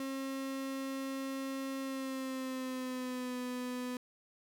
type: tone with pitch glide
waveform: 35% pulse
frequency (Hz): 269 to 249.5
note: C4 to B3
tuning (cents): +48 to +18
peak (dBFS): -35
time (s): 0-3.97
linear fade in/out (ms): 2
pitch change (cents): -130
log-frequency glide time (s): 1.81-3.37
effects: none